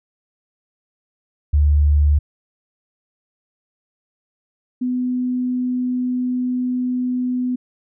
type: tone pair in turn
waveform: sine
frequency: 73.5 / 250.4 Hz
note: D2 / B3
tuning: +2 / +24 cents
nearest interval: octave + major sixth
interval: 2122 cents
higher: second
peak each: -11 / -18 dBFS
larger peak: first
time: 1.53-2.19 / 4.81-7.56 s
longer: second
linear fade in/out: 10 ms
effects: none